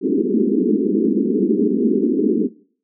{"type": "band-pass noise", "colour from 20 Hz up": "pink", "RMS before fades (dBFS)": -17, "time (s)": [0.01, 2.49], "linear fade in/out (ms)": 50, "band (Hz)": [200, 430], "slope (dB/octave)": 96, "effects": ["noise-tail reverb RT60 0.5 s tail -20 dB re dry"]}